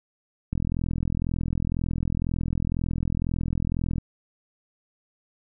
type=click train; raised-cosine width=5 ms; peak=-14 dBFS; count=146; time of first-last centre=0.53-3.982 s; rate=42 Hz; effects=none